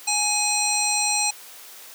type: harmonic tone with a mistuned harmonic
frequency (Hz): 830.6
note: G#5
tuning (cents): 0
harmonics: 1 / 3 / 5 / 7 / 9 / 10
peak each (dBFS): -27 / -27 / -27 / -27 / -27 / -27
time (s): 0.07-1.31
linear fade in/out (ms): 10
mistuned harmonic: 3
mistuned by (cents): +21
effects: white hiss -43 dBFS RMS until 1.94 s + high-pass 400 Hz 12 dB/octave